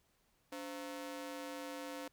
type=ring-modulated tone; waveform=sawtooth; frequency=403.6 Hz; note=G#4; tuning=49 cents flat; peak=-36 dBFS; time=0.52-2.08 s; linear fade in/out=5 ms; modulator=115 Hz; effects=pink hiss -75 dBFS RMS until 2.12 s